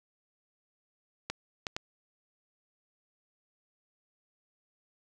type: clicks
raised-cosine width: 0.2 ms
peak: -16 dBFS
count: 3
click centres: 1.3 / 1.668 / 1.765 s
effects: none